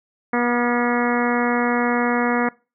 harmonic tone with a mistuned harmonic, 241.6 Hz, B3, 38 cents flat, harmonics 1 / 2 / 3 / 4 / 5 / 6 / 7 / 8 / 9, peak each -21 / -24 / -26 / -27 / -28 / -29 / -29 / -30 / -31 dBFS, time 0.33-2.49 s, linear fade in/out 5 ms, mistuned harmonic 6, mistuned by -32 cents, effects noise-tail reverb RT60 0.3 s tail -23 dB re dry

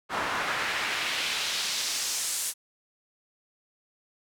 pink noise with band-pass filter sweep, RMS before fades -30 dBFS, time 0.09-2.54 s, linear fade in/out 50 ms, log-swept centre 1100 to 9300 Hz, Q 1.2, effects none

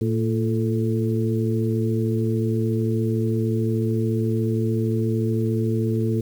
harmonic tone with a mistuned harmonic, 113.6 Hz, A#2, 44 cents flat, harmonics 1 / 2 / 3 / 4, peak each -22 / -25 / -27 / -28 dBFS, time 0.01-6.21 s, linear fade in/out 5 ms, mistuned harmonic 4, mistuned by -64 cents, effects 8-bit

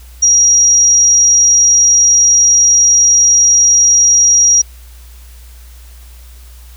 sine tone, 5710 Hz, F8, 37 cents sharp, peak -5 dBFS, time 0.22-4.62 s, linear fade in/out 10 ms, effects added 60 Hz sine -33 dBFS peak until 6.76 s + white hiss -44 dBFS RMS until 6.76 s

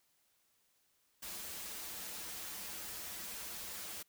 white noise with comb filter, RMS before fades -45 dBFS, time 1.22-4.03 s, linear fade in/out 10 ms, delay 7.5 ms, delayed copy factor -0.85, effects white hiss -75 dBFS RMS until 4.08 s

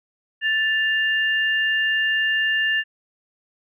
sine tone pair together, 1760 / 2804 Hz, A6 / F7, 0 / +6 cents, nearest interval minor sixth, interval 806 cents, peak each -19 / -24 dBFS, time 0.41-2.84 s, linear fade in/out 50 ms, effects none

